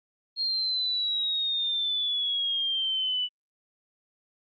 sine exponential sweep, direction down, 4251 to 2960 Hz, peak -25 dBFS, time 0.36-3.29 s, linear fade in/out 50 ms, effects Opus 48 kbps

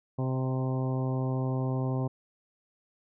harmonic tone with a mistuned harmonic, 130.4 Hz, C3, 5 cents flat, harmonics 1 / 2 / 3 / 4 / 5 / 6 / 7 / 8, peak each -28 / -34 / -38 / -40 / -42 / -44 / -45 / -46 dBFS, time 0.18-2.08 s, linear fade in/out 10 ms, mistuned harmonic 5, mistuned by -21 cents, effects none

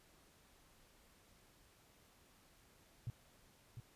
sine tone with echo, 118.3 Hz, A#2, 26 cents sharp, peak -39 dBFS, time 3.07-3.1 s, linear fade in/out 0 ms, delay 700 ms, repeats 1, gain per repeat -7 dB, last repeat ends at 3.8 s, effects pink hiss -68 dBFS RMS until 3.95 s + resampled to 32000 Hz

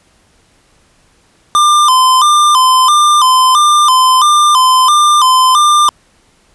square tone with vibrato, 1108.7 Hz, C#6, in tune, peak -6 dBFS, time 1.55-5.89 s, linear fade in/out 0 ms, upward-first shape square, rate 1.5 Hz, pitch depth 130 cents each way, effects pink hiss -51 dBFS RMS until 6.54 s + resampled to 24000 Hz

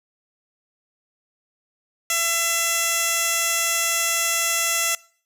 15% pulse tone with band-pass filter, 672 Hz, E5, 33 cents sharp, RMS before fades -22 dBFS, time 2.1-4.95 s, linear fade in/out 2 ms, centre 8300 Hz, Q 0.77, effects noise-tail reverb RT60 0.5 s tail -23 dB re dry

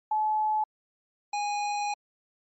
sine / square tone pair in turn, 859 / 824.7 Hz, A5 / G#5, -42 / -12 cents, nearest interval minor second, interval 70 cents, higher first, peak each -23 / -28 dBFS, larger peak first, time 0.11-0.64 / 1.33-1.94 s, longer second, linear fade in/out 5 ms, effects MP3 32 kbps

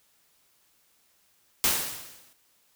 white noise with exponential decay, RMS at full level -21 dBFS, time 1.64-2.33 s, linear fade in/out 0 ms, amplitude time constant 150 ms, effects white hiss -66 dBFS RMS until 2.75 s

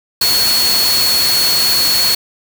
sine tone in noise, 4362 Hz, C#8, 29 cents flat, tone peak -12 dBFS, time 0.21-2.15 s, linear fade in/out 5 ms, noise white, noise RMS -17 dBFS, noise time 0.21-2.15 s, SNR +2 dB, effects none

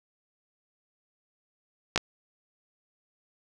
clicks, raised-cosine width 0.2 ms, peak -6 dBFS, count 2, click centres 1.96 / 1.977 s, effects none

